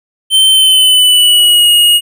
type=tone with pitch glide; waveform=square; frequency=3100 to 2876 Hz; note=G7 to F#7; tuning=-20 to -50 cents; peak=-5 dBFS; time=0.3-2.01 s; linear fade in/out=50 ms; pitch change=-130 cents; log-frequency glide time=0.49-1.7 s; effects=none